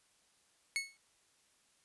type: tone with exponential decay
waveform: sawtooth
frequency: 2197 Hz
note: C#7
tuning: 16 cents flat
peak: -26 dBFS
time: 0.76-0.97 s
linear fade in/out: 0 ms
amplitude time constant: 45 ms
effects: white hiss -71 dBFS RMS until 1.84 s + resampled to 24000 Hz